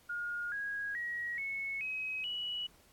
sine tone with pitch steps, 1426 / 1647.5 / 1903.5 / 2199 / 2541 / 2936 Hz, F6 / G#6 / A#6 / C#7 / D#7 / F#7, +36 / -14 / +36 / -14 / +36 / -14 cents, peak -35 dBFS, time 0.09-2.67 s, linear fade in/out 10 ms, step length 430 ms, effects pink hiss -64 dBFS RMS until 2.92 s + AAC 64 kbps

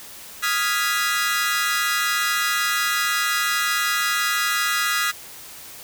sawtooth chord, F half-diminished seventh, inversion third, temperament equal, 1244.5 / 1396.9 / 1661.2 / 1975.5 Hz, Eb6 / F6 / Ab6 / Cb7, 0 / 0 / 0 / 0 cents, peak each -22 dBFS, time 0.42-5.12 s, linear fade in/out 20 ms, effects white hiss -40 dBFS RMS until 5.83 s

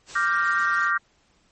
white noise, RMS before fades -39 dBFS, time 0.06-0.92 s, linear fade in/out 50 ms
sine chord, G minor seventh, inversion second, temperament equal, 1174.7 / 1396.9 / 1568 / 1864.7 Hz, D6 / F6 / G6 / Bb6, 0 / 0 / 0 / 0 cents, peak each -25 / -24 / -25 / -27 dBFS, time 0.15-0.98 s, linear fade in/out 10 ms
effects pink hiss -63 dBFS RMS until 1.51 s + MP3 32 kbps

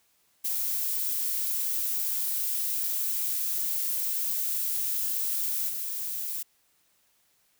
violet noise with level steps, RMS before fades -29 / -33 dBFS, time 0.44-6.43 s, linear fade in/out 10 ms, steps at 5.68 s, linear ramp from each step 20 ms, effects white hiss -68 dBFS RMS until 7.59 s

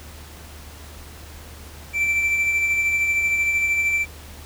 triangle tone with tremolo, 2338 Hz, D7, 8 cents flat, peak -15 dBFS, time 1.93-4.06 s, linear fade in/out 50 ms, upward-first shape sine, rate 13 Hz, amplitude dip 35%, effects added 75 Hz sine -40 dBFS peak until 4.45 s + pink hiss -43 dBFS RMS until 4.45 s

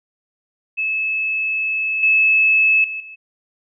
sine tone with level steps, 2600 Hz, E7, 24 cents flat, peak -18 / -11 / -24 / -34 dBFS, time 0.77-3.16 s, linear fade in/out 20 ms, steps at 2.03 / 2.84 / 3 s, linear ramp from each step 2 ms, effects none

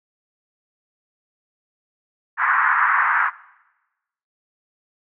white band-pass noise, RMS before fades -18 dBFS, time 2.37-3.31 s, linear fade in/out 50 ms, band 950 to 1800 Hz, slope 48 dB/octave, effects noise-tail reverb RT60 1.0 s tail -20 dB re dry

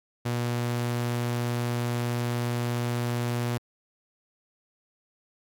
sawtooth tone, 120 Hz, B2, 49 cents flat, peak -22 dBFS, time 0.25-3.58 s, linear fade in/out 10 ms, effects AAC 64 kbps

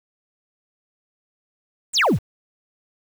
sine exponential sweep, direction down, 9340 to 70.8 Hz, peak -12 dBFS, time 1.93-2.19 s, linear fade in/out 50 ms, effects tanh soft clip ceiling -13 dBFS + 7-bit

